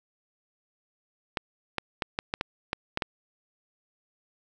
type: clicks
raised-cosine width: 0.3 ms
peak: -11 dBFS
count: 9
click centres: 1.372 / 1.783 / 2.022 / 2.189 / 2.339 / 2.411 / 2.731 / 2.974 / 3.022 s
effects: none